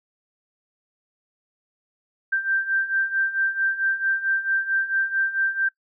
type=beating tone pair; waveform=sine; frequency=1568 / 1572.5 Hz; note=G6 / G6; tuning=0 / +5 cents; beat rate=4.5 Hz; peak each=-26 / -22 dBFS; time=2.32-5.69 s; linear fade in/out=10 ms; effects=noise-tail reverb RT60 0.1 s tail -21 dB re dry